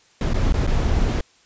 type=noise with dropouts; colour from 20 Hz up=brown; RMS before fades=-19 dBFS; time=0.21-1.21 s; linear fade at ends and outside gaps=2 ms; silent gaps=0.335-0.342 / 0.524-0.54 / 0.667-0.674 s; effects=white hiss -56 dBFS RMS until 1.45 s + resampled to 16000 Hz